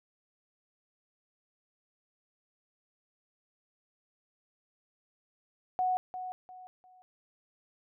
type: tone with echo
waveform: sine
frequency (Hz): 738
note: F#5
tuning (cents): -5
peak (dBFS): -26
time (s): 5.79-5.97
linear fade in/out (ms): 0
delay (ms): 350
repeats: 3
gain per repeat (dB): -10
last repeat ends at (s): 7.02
effects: none